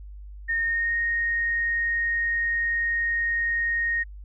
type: tone with pitch glide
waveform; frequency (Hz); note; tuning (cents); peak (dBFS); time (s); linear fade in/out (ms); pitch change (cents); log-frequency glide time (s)
sine; 1837 to 1860.5; A#6 to A#6; -26 to -4; -22; 0.48-4.04; 20; +22; 0.61-0.96
effects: added 50 Hz sine -38 dBFS peak until 4.24 s